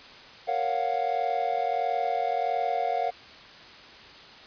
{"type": "chord", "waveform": "triangle", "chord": "Gb major seventh", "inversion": "first", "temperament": "equal", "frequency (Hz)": [466.2, 554.4, 698.5, 740], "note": ["Bb4", "Db5", "F5", "Gb5"], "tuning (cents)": [0, 0, 0, 0], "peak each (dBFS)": [-32, -32, -26, -27], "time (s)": [0.47, 3.11], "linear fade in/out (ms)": 20, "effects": ["white hiss -47 dBFS RMS until 4.46 s", "resampled to 11025 Hz"]}